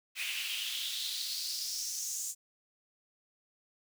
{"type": "noise with high-pass filter sweep", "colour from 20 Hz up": "pink", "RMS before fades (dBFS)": -37, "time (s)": [0.15, 2.35], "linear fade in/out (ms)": 50, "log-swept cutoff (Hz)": [2400, 7200], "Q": 4.4, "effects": []}